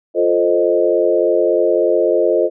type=chord; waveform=sine; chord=F dominant seventh; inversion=none; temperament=equal with one note detuned; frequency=349.2 / 440 / 523.3 / 619.7 Hz; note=F4 / A4 / C5 / Eb5; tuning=0 / 0 / 0 / -7 cents; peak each=-17 dBFS; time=0.14-2.5 s; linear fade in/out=50 ms; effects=none